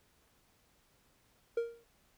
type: tone with exponential decay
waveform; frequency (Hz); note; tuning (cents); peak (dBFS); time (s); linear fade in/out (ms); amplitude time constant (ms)
triangle; 466.2; A#4; 0; -25; 1.57-1.84; 5; 58
effects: pink hiss -70 dBFS RMS until 2.17 s